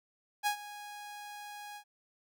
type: tone with ADSR envelope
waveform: sawtooth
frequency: 827 Hz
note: G#5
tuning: 8 cents flat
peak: -23 dBFS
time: 0.43-1.84 s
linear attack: 36 ms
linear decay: 92 ms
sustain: -17 dB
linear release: 78 ms
effects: none